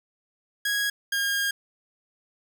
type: tone pair in turn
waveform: sawtooth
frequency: 1653 / 1619.9 Hz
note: G#6 / G#6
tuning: -9 / -44 cents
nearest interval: unison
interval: 35 cents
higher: first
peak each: -20 dBFS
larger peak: neither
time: 0.65-0.9 / 1.12-1.51 s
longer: second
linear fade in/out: 5 ms
effects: none